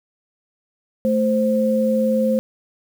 sine tone pair together, 219.7 / 523.3 Hz, A3 / C5, -2 / 0 cents, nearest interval octave + minor third, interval 1502 cents, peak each -18 dBFS, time 1.05-2.39 s, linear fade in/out 0 ms, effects 7-bit

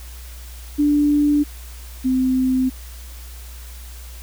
sine tone pair in turn, 293 / 258.2 Hz, D4 / C4, -4 / -23 cents, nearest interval major second, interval 219 cents, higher first, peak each -13 / -15 dBFS, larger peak first, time 0.78-1.44 / 2.04-2.7 s, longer neither, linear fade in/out 20 ms, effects added 60 Hz sine -34 dBFS peak until 4.22 s + white hiss -43 dBFS RMS until 4.22 s

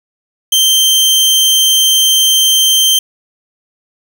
sawtooth tone, 3136 Hz, G7, in tune, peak -4 dBFS, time 0.52-2.99 s, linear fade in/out 5 ms, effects none

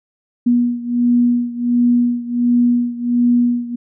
sine beating tone pair, 241.1 / 242.5 Hz, B3 / B3, -41 / -31 cents, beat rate 1.4 Hz, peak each -14 / -17 dBFS, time 0.46-3.76 s, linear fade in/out 10 ms, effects none

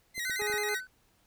sawtooth tone with vibrato, 1981 Hz, B6, 5 cents sharp, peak -29 dBFS, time 0.14-0.81 s, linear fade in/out 50 ms, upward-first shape square, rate 9.1 Hz, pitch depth 71 cents each way
clicks, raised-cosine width 2 ms, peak -34 dBFS, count 5, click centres 0.179 / 0.297 / 0.42 / 0.499 / 0.54 s
triangle tone with tremolo, 1512 Hz, F#6, 37 cents sharp, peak -31 dBFS, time 0.25-0.87 s, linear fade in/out 2 ms, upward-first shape triangle, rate 4.5 Hz, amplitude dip 90%
harmonic tone, 417.2 Hz, G#4, 8 cents sharp, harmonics 1 / 2 / 3 / 4 / 5 / 6, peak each -33 / -39 / -44 / -52 / -53 / -45 dBFS, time 0.39-0.75 s, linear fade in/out 10 ms
effects pink hiss -68 dBFS RMS until 1.26 s

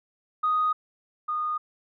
sine tone pair in turn, 1244.5 / 1228.8 Hz, D#6 / D#6, 0 / -22 cents, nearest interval unison, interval 22 cents, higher first, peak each -20 / -25 dBFS, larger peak first, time 0.43-0.73 / 1.28-1.58 s, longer neither, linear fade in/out 10 ms, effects tanh soft clip ceiling -16 dBFS

